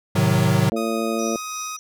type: chord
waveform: square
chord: A diminished seventh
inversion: none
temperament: equal with one note detuned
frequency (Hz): 108.11 / 130.81 / 155.56 / 185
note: A2 / C3 / Eb3 / Gb3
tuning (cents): -30 / 0 / 0 / 0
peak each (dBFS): -22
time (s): 0.15-0.7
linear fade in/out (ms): 10
type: harmonic tone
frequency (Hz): 112.9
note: A2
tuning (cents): +45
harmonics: 2 / 3 / 4 / 5 / 6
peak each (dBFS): -25 / -27 / -28 / -29 / -30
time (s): 0.72-1.36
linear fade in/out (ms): 0
type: tone with pitch glide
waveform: sawtooth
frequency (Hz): 1247 to 1254.9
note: D#6 to D#6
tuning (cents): +3 to +14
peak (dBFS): -26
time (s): 0.76-1.77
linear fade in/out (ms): 10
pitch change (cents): +11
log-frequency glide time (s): 1.32-1.42
type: tone with tremolo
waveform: sine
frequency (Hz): 5860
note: F#8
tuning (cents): -18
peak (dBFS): -29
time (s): 1.19-1.79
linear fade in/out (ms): 0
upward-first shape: triangle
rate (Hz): 3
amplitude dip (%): 65
effects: none